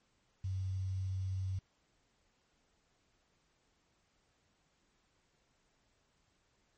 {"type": "tone with quantisation", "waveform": "sine", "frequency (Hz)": 94.6, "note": "F#2", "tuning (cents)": 39, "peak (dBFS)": -34, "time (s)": [0.44, 1.59], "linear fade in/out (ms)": 5, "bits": 10, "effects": ["pink hiss -75 dBFS RMS until 6.77 s", "MP3 32 kbps"]}